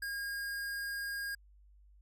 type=tone; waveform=square; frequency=1624 Hz; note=G#6; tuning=39 cents flat; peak=-37 dBFS; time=0.02-1.35 s; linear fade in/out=5 ms; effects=added 50 Hz sine -58 dBFS peak until 2.01 s